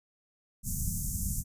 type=band-stop noise; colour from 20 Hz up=pink; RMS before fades=-32 dBFS; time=0.63-1.44 s; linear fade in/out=50 ms; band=210 to 6300 Hz; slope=48 dB/octave; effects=resampled to 32000 Hz